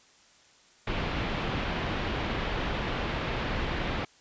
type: low-pass noise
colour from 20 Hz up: pink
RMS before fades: -31 dBFS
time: 0.87-4.05 s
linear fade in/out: 5 ms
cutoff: 3500 Hz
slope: 24 dB/octave
effects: white hiss -59 dBFS RMS until 4.2 s + resampled to 16000 Hz